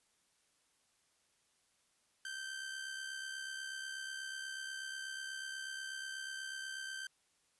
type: tone with amplitude modulation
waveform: sawtooth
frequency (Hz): 1557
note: G6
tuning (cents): -12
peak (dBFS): -36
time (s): 2.25-7.07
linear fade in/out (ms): 2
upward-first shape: sine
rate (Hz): 68.2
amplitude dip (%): 50
effects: white hiss -75 dBFS RMS until 7.59 s + resampled to 24000 Hz